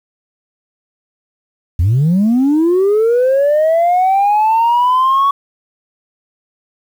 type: linear sweep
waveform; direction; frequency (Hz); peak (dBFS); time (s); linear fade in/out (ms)
sine; up; 77.4 to 1125; -7; 1.79-5.31; 5
effects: tanh soft clip ceiling -7 dBFS + 7-bit